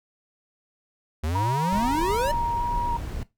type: exponential sweep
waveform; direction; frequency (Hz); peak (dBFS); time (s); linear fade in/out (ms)
square; up; 73.42 to 608; -25; 1.23-2.32; 10
type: tone with vibrato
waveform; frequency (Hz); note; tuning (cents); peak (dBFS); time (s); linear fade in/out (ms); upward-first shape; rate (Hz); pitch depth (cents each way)
sine; 947; A#5; +27; -23; 1.35-2.97; 5; square; 1.6; 12
type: noise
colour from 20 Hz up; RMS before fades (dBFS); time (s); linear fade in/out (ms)
brown; -31; 1.72-3.23; 0
effects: noise-tail reverb RT60 0.2 s tail -18 dB re dry